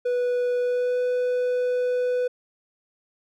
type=tone with pitch glide; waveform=triangle; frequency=491.7 to 496.8 Hz; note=B4 to B4; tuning=-8 to +10 cents; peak=-19 dBFS; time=0.05-2.28 s; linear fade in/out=10 ms; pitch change=+18 cents; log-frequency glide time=0.6-1 s; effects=none